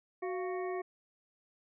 harmonic tone with a mistuned harmonic, 370 Hz, F#4, in tune, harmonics 1 / 2 / 3 / 5 / 6, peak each -35 / -41 / -45 / -49 / -51 dBFS, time 0.22-0.82 s, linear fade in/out 10 ms, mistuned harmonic 2, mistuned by -100 cents, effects none

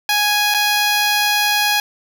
10% pulse tone with dropouts, 830.6 Hz, G#5, in tune, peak -6 dBFS, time 0.09-1.8 s, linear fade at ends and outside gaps 2 ms, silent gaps 0.541-0.545 s, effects none

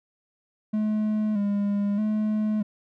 triangle tone with vibrato, 208.3 Hz, G#3, 5 cents sharp, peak -20 dBFS, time 0.73-2.63 s, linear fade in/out 10 ms, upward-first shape square, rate 0.8 Hz, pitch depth 46 cents each way, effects none

